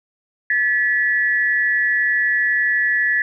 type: tone pair together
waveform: sine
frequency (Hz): 1730 / 1941.9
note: A6 / B6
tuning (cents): -30 / -30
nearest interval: major second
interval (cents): 200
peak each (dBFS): -17 / -19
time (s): 0.5-3.22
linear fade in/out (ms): 2
effects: none

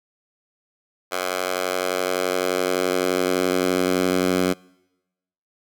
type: tone with high-pass filter sweep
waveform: 10% pulse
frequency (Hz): 91.7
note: F#2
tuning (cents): -15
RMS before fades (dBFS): -22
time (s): 1.11-4.54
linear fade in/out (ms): 20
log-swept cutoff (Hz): 730 to 210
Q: 1.2
effects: noise-tail reverb RT60 1.0 s tail -26 dB re dry

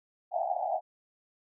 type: band-pass noise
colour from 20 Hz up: pink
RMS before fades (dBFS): -31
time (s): 0.31-0.81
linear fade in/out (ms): 50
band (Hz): 650 to 800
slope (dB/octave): 96
effects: none

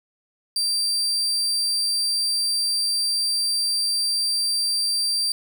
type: tone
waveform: 35% pulse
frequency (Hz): 4699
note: D8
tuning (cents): 0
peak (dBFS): -19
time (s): 0.56-5.32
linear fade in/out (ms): 2
effects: 8-bit

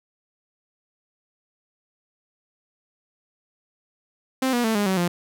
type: tone with pitch steps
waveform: sawtooth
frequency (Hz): 261.6 / 241.3 / 222.5 / 205.2 / 189.3 / 174.6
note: C4 / B3 / A3 / G#3 / F#3 / F3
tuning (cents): 0 / -40 / +20 / -21 / +40 / 0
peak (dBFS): -16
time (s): 4.42-5.08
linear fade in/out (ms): 5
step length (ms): 110
effects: none

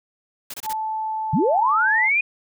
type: noise bursts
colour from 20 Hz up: white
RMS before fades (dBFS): -33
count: 4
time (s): 0.5-0.731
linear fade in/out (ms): 5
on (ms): 39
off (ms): 25
type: tone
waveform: sine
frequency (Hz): 874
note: A5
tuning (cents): -12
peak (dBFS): -23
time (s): 0.63-2.1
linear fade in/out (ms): 50
type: linear sweep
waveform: sine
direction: up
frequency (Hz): 120 to 2489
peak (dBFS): -16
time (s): 1.33-2.21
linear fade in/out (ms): 5
effects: none

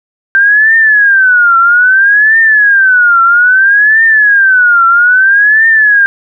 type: tone with vibrato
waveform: sine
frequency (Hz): 1568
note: G6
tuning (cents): 0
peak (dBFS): -3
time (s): 0.35-6.06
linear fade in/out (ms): 0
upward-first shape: triangle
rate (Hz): 0.61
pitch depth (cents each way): 260
effects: none

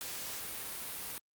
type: noise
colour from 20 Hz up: white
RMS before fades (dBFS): -41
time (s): 0.01-1.18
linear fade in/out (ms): 0
effects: Opus 48 kbps

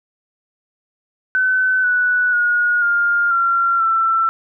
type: tone with pitch steps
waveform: sine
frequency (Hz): 1516 / 1478.8 / 1442.5 / 1407.1 / 1372.6 / 1339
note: F#6 / F#6 / F#6 / F6 / F6 / E6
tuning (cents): +42 / -1 / -44 / +13 / -30 / +27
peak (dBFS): -13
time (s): 1.35-4.29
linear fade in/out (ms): 0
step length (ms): 490
effects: none

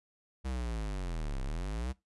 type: linear two-way sweep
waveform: square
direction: down then up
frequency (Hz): 66.8 to 31.57 to 66.8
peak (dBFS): -34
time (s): 0.44-1.93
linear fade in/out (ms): 20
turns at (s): 1.42
effects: noise-tail reverb RT60 0.2 s tail -20 dB re dry + resampled to 24000 Hz

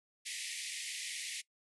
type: band-pass noise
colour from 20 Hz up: pink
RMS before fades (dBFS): -42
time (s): 0.25-1.42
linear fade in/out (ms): 20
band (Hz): 1900 to 11000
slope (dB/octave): 96
effects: noise-tail reverb RT60 0.1 s tail -20 dB re dry

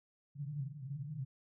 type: band-pass noise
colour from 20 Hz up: white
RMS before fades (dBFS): -42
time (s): 0.35-1.25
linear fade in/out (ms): 20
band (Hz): 130 to 150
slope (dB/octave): 96
effects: none

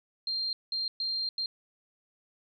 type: tone bursts at uneven times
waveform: sine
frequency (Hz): 4186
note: C8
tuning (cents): 0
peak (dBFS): -29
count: 4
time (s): 0.27-0.53 / 0.72-0.88 / 1-1.29 / 1.38-1.46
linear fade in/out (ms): 2
effects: none

